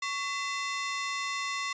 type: ring-modulated tone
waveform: sawtooth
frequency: 1568 Hz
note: G6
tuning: in tune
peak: -24 dBFS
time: 0.02-1.73 s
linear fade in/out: 5 ms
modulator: 453 Hz
effects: resampled to 16000 Hz